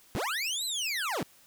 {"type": "linear two-way sweep", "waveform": "25% pulse", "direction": "up then down", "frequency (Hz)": [58.27, 4115, 103.1], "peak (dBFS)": -26, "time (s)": [0.15, 1.23], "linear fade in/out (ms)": 0, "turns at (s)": 0.65, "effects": ["white hiss -59 dBFS RMS until 1.46 s"]}